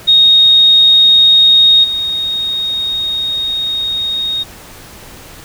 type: tone with level steps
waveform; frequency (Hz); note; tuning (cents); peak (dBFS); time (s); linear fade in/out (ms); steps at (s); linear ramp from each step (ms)
sine; 3729; A#7; 0; -4 / -14; 0.07-4.44; 20; 1.83; 20
effects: pink hiss -35 dBFS RMS until 5.44 s